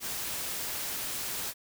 white noise, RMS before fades -35 dBFS, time 0-1.54 s, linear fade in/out 50 ms, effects none

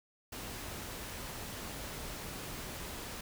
pink noise, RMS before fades -43 dBFS, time 0.32-3.21 s, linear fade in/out 5 ms, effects none

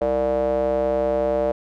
square tone with band-pass filter, 65.3 Hz, C2, 3 cents flat, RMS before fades -21 dBFS, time 0.01-1.52 s, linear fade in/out 5 ms, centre 560 Hz, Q 6.4, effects none

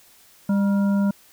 harmonic tone with a mistuned harmonic, 200 Hz, G3, 35 cents sharp, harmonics 1 / 3 / 5 / 7, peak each -17 / -32 / -36 / -38 dBFS, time 0.49-1.11 s, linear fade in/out 5 ms, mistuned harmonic 5, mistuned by -70 cents, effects white hiss -53 dBFS RMS until 1.32 s

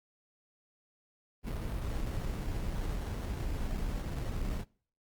brown noise with sample-and-hold, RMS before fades -35 dBFS, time 1.43-4.65 s, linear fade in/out 50 ms, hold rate 2450 Hz, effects noise-tail reverb RT60 0.5 s tail -25 dB re dry + Opus 32 kbps

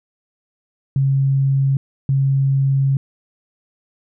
sine tone bursts at uneven times, 136.3 Hz, C#3, 29 cents flat, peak -13 dBFS, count 2, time 0.96-1.77 / 2.09-2.97 s, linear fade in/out 2 ms, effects none

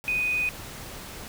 sine tone in noise, 2489 Hz, D#7, in tune, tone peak -23 dBFS, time 0.08-0.49 s, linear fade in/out 0 ms, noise pink, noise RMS -40 dBFS, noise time 0.04-1.28 s, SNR +14 dB, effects none

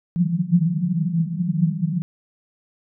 white band-pass noise, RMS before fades -21 dBFS, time 0.16-2.02 s, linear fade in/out 0 ms, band 160 to 180 Hz, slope 96 dB/octave, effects none

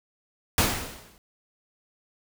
pink noise with exponential decay, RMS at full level -19 dBFS, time 0.58-1.18 s, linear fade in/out 1 ms, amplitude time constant 130 ms, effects none

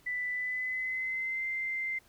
sine tone with pitch glide, 1986 to 2084 Hz, B6 to C7, +9 to -7 cents, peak -31 dBFS, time 0.06-1.99 s, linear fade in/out 10 ms, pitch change +84 cents, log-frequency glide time 0.31-1.47 s, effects pink hiss -63 dBFS RMS until 2.08 s

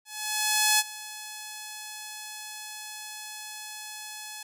5% pulse tone with ADSR envelope, 853 Hz, G#5, 46 cents sharp, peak -7 dBFS, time 0.05-4.43 s, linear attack 740 ms, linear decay 38 ms, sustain -19 dB, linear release 5 ms, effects none

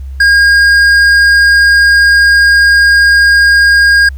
triangle tone with hard clipping, 1623 Hz, G#6, 40 cents flat, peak -5 dBFS, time 0.2-4.09 s, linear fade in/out 5 ms, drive 11 dB, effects added 67 Hz sine -20 dBFS peak until 4.17 s + pink hiss -50 dBFS RMS until 4.17 s

